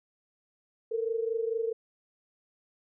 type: tone pair together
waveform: sine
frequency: 448 / 472.5 Hz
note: A4 / A#4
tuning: +31 / +23 cents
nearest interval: minor second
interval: 92 cents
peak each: -29 / -33 dBFS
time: 0.91-1.73 s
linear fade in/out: 10 ms
effects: none